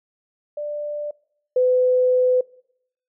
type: tone pair in turn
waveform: sine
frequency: 591 / 504.6 Hz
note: D5 / B4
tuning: +11 / +37 cents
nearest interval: minor third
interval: 274 cents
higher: first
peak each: -25 / -14 dBFS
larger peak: second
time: 0.57-1.11 / 1.56-2.41 s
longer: second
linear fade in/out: 5 ms
effects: noise-tail reverb RT60 0.7 s tail -23 dB re dry